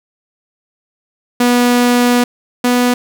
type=tone pair in turn; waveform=sawtooth; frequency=243.9 / 245.9 Hz; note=B3 / B3; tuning=-21 / -7 cents; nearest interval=unison; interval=14 cents; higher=second; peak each=-5 / -6 dBFS; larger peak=first; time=1.4-2.24 / 2.64-2.94 s; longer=first; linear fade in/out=5 ms; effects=none